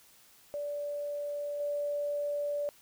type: tone with level steps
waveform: sine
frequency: 581 Hz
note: D5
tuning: 19 cents flat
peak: -33 / -30 dBFS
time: 0.54-2.69 s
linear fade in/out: 0 ms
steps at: 1.6 s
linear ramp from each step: 2 ms
effects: white hiss -60 dBFS RMS until 2.81 s